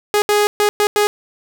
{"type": "tone bursts at uneven times", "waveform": "sawtooth", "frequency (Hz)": 415.3, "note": "G#4", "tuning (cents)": 0, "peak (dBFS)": -8, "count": 5, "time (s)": [[0.14, 0.22], [0.29, 0.47], [0.6, 0.69], [0.8, 0.87], [0.96, 1.07]], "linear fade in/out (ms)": 0, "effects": ["8-bit"]}